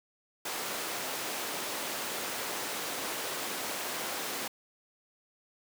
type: high-pass noise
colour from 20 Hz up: pink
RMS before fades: -36 dBFS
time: 0.45-4.48 s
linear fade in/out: 5 ms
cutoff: 370 Hz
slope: 12 dB/octave
effects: none